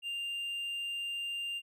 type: tone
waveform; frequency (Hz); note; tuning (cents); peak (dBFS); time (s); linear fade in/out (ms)
triangle; 2794; F7; 0; -33; 0.02-1.62; 50
effects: none